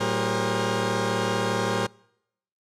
20% pulse tone cluster, 112.6 / 189.9 / 404.8 / 472 / 532 Hz, A2 / F#3 / G#4 / A#4 / C5, +40 / +45 / -44 / +22 / +29 cents, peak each -25 dBFS, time 0-1.87 s, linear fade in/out 10 ms, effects noise-tail reverb RT60 0.8 s tail -26 dB re dry + low-pass 8000 Hz 12 dB/octave

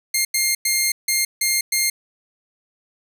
10% pulse tone bursts at uneven times, 2119 Hz, C7, 21 cents sharp, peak -8 dBFS, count 6, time 0.14-0.25 / 0.34-0.55 / 0.65-0.92 / 1.08-1.25 / 1.41-1.61 / 1.72-1.9 s, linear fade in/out 5 ms, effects none

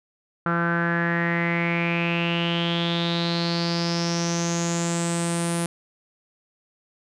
sawtooth tone with low-pass filter sweep, 170 Hz, F3, 46 cents flat, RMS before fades -24 dBFS, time 0.46-5.66 s, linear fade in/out 0 ms, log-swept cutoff 1400 to 9900 Hz, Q 7.5, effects none

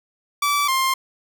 sawtooth tone pair in turn, 1156 / 1056.9 Hz, D6 / C6, -28 / +17 cents, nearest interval major second, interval 155 cents, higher first, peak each -14 dBFS, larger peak neither, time 0.42-0.68 / 0.68-0.94 s, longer neither, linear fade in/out 5 ms, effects none

